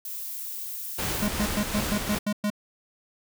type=noise; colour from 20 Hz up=violet; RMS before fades=-35 dBFS; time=0.05-1.27 s; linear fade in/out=2 ms
type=noise with tremolo; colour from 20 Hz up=pink; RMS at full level=-29 dBFS; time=0.98-2.19 s; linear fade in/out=10 ms; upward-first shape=sine; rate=2.6 Hz; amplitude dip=30%
type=tone bursts; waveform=square; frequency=207.7 Hz; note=G#3; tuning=in tune; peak=-24 dBFS; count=8; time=1.22-2.502 s; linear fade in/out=5 ms; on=64 ms; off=110 ms
effects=none